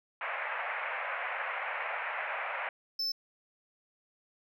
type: band-pass noise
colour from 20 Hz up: white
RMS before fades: -36 dBFS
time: 0.21-2.69 s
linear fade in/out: 2 ms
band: 550 to 2400 Hz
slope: 48 dB/octave
type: tone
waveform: triangle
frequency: 5274 Hz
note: E8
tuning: in tune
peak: -29 dBFS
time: 2.99-3.12 s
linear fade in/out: 5 ms
effects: none